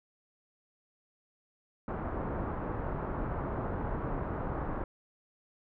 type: low-pass noise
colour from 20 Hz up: pink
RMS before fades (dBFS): -35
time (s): 1.88-4.84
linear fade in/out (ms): 2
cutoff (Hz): 1300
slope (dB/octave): 24
effects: none